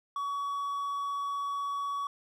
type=tone; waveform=triangle; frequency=1129 Hz; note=C#6; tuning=31 cents sharp; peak=-29 dBFS; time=0.16-2.07 s; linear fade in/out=2 ms; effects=none